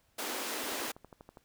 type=high-pass noise; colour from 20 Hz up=pink; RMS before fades=-37 dBFS; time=0.18-0.92 s; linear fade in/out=10 ms; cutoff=240 Hz; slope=48 dB/octave
type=click train; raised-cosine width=1 ms; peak=-35 dBFS; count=10; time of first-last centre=0.64-1.372 s; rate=12.3 Hz
effects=pink hiss -71 dBFS RMS until 1.44 s